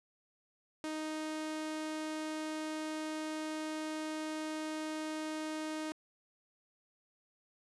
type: tone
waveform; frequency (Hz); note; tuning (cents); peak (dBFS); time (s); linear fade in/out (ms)
sawtooth; 311.1; D#4; 0; -33; 0.84-5.92; 0
effects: resampled to 24000 Hz + 11-bit